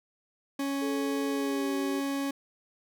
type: tone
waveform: 40% pulse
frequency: 277.2 Hz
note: C#4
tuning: in tune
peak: -28 dBFS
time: 0.59-2.31 s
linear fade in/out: 5 ms
type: tone with pitch glide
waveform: sine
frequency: 432.2 to 385 Hz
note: A4 to G4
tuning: -31 to -31 cents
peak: -33 dBFS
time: 0.81-2.01 s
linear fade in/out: 20 ms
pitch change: -200 cents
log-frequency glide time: 1.3-1.77 s
effects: none